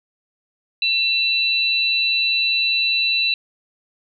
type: tone pair together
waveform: sine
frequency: 2695 / 3970 Hz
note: E7 / B7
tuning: +38 / +8 cents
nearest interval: perfect fifth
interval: 670 cents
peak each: -19 dBFS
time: 0.82-3.34 s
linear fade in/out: 2 ms
effects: none